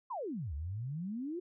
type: exponential two-way sweep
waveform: sine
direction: down then up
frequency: 1108.7 to 68.2 to 369.8 Hz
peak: -36 dBFS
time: 0.1-1.4 s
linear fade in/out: 10 ms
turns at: 0.54 s
effects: none